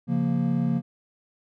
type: chord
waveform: triangle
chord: Bb minor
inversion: first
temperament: equal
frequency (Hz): 138.59 / 174.61 / 233.1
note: Db3 / F3 / Bb3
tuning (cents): 0 / 0 / 0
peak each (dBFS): -25 / -24 / -23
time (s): 0.07-0.82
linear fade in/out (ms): 50
effects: none